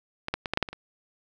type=clicks; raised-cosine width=0.3 ms; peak=-14 / -10 / -14 / -10 / -7 / -7 / -20 / -23 dBFS; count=8; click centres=0.284 / 0.34 / 0.458 / 0.536 / 0.574 / 0.627 / 0.688 / 0.73 s; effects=none